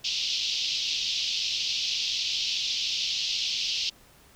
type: band-pass noise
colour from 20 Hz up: pink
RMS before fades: -29 dBFS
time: 0.04-3.9 s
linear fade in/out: 10 ms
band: 2800 to 5600 Hz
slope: 48 dB/octave
effects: pink hiss -56 dBFS RMS until 4.35 s